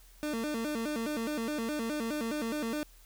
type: tone with vibrato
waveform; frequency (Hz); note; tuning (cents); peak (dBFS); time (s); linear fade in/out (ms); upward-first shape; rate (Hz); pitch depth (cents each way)
30% pulse; 261.6; C4; 0; -29; 0.23-2.83; 0; square; 4.8; 240
effects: added 41 Hz sine -55 dBFS peak until 3.05 s + white hiss -61 dBFS RMS until 3.05 s